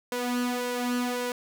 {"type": "tone with flanger", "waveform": "sawtooth", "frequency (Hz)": 245.8, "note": "B3", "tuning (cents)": -8, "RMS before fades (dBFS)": -29, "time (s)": [0.12, 1.32], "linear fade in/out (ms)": 2, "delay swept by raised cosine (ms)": [1.9, 3.4], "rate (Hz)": 1.8, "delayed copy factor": 0.6, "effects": []}